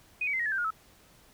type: tone with pitch steps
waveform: sine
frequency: 2489 / 2269 / 2069 / 1886.3 / 1719.8 / 1568 / 1429.6 / 1303.4 Hz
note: D#7 / C#7 / C7 / A#6 / A6 / G6 / F6 / E6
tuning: 0 / +40 / -20 / +20 / -40 / 0 / +40 / -20 cents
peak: -27 dBFS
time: 0.21-0.706 s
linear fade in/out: 5 ms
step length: 62 ms
effects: pink hiss -59 dBFS RMS until 1.33 s